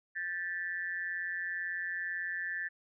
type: tone with amplitude modulation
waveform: sine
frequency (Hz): 1760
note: A6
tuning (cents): 0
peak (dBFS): -30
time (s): 0.15-2.69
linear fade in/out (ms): 20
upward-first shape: sine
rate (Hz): 178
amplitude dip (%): 85
effects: none